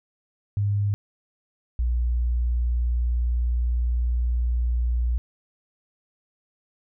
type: tone pair in turn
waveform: sine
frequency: 101.8 / 59.89 Hz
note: G#2 / A#1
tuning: -34 / +47 cents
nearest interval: major sixth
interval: 919 cents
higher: first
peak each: -20 dBFS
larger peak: neither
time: 0.57-0.94 / 1.79-5.18 s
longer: second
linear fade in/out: 0 ms
effects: none